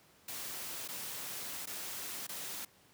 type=noise with dropouts; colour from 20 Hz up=white; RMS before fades=-42 dBFS; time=0.28-2.65 s; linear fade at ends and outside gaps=5 ms; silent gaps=0.878-0.886 / 1.658-1.671 / 2.269-2.29 s; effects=pink hiss -64 dBFS RMS until 2.93 s + high-pass 100 Hz 12 dB/octave